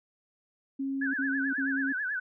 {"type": "tone bursts", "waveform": "sine", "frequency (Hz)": 271.7, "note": "C#4", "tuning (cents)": -35, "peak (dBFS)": -29, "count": 3, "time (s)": [0.79, 1.928], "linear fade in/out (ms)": 10, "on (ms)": 350, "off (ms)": 44}
{"type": "tone with vibrato", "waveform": "sine", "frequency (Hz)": 1601, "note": "G6", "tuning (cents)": 36, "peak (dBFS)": -29, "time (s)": [1.01, 2.2], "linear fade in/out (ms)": 10, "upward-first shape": "sine", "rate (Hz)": 9.2, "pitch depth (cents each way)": 140}
{"effects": []}